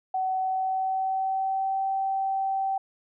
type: tone with pitch glide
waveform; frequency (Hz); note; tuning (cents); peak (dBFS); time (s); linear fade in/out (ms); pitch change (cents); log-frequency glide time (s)
sine; 754 to 774.3; F#5 to G5; +32 to -22; -24; 0.14-2.78; 5; +46; 0.35-1.85
effects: none